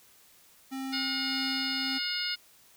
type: tone with tremolo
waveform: square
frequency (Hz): 266.3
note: C4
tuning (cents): +31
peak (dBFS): -34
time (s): 0.71-1.99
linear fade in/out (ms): 20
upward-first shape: sine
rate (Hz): 1.7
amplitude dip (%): 30
type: harmonic tone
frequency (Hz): 720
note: F#5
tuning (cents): -47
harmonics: 2 / 3 / 4 / 5 / 6 / 7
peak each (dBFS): -38 / -38 / -37 / -39 / -35 / -35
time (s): 0.92-2.36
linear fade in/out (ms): 20
effects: white hiss -59 dBFS RMS until 2.76 s